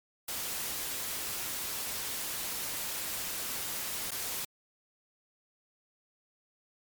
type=noise with dropouts; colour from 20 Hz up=white; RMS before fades=-36 dBFS; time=0.28-4.45 s; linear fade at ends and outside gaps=5 ms; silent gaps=4.108-4.116 s; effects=MP3 96 kbps